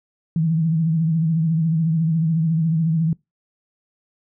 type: tone with vibrato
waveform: sine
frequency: 162 Hz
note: E3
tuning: 30 cents flat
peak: -16 dBFS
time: 0.36-3.13 s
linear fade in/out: 2 ms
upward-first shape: triangle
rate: 14 Hz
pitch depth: 87 cents each way
effects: noise-tail reverb RT60 0.2 s tail -24 dB re dry